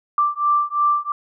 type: beating tone pair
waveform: sine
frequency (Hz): 1174.7 / 1177.6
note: D6 / D6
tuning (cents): 0 / +4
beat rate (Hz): 2.9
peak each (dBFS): -19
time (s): 0.18-1.12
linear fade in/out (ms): 2
effects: none